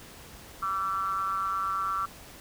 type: ring-modulated tone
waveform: triangle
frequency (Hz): 95.7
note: G2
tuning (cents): -41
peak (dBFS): -22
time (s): 0.62-2.06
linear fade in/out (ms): 10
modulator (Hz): 1250
effects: pink hiss -48 dBFS RMS until 2.4 s